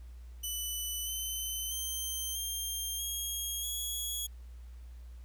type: tone with pitch steps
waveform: 10% pulse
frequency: 2986 / 3054 / 3124 / 3195 / 3268 / 3342 Hz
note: F#7 / G7 / G7 / G7 / G#7 / G#7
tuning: +15 / -46 / -7 / +32 / -29 / +10 cents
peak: -27 dBFS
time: 0.43-4.27 s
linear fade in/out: 10 ms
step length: 640 ms
effects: added 60 Hz sine -45 dBFS peak until 5.24 s + pink hiss -67 dBFS RMS until 5.24 s